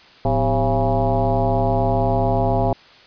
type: tone with frequency modulation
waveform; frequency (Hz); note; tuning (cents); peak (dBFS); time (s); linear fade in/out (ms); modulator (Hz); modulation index
sine; 395.4; G4; +15; -15; 0.25-2.73; 2; 143; 3.1
effects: white hiss -47 dBFS RMS until 3.06 s + resampled to 11025 Hz